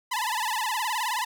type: tone with vibrato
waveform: sawtooth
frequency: 932.3 Hz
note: A#5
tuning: in tune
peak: -22 dBFS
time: 0.11-1.25 s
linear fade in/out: 10 ms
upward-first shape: sine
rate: 19 Hz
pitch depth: 160 cents each way
effects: none